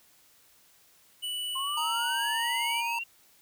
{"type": "tone with pitch glide", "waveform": "square", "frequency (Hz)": [2960, 2941], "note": ["F#7", "F#7"], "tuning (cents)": [0, -11], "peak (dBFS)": -32, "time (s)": [1.22, 2.82], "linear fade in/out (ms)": 20, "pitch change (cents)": -11, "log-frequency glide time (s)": [1.41, 2.2]}
{"type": "exponential sweep", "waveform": "sine", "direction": "up", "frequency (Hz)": [1046.5, 2794], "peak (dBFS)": -32, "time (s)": [1.55, 3.04], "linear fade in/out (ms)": 10}
{"type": "tone", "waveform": "square", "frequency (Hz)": 932.3, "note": "A#5", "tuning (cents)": 0, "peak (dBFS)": -31, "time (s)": [1.77, 2.99], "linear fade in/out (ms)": 5}
{"effects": ["white hiss -61 dBFS RMS until 3.41 s"]}